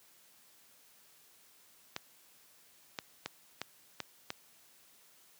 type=clicks; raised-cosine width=0.2 ms; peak=-19 dBFS; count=6; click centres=1.964 / 2.988 / 3.26 / 3.616 / 4.003 / 4.304 s; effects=white hiss -63 dBFS RMS until 5.39 s + high-pass 100 Hz 12 dB/octave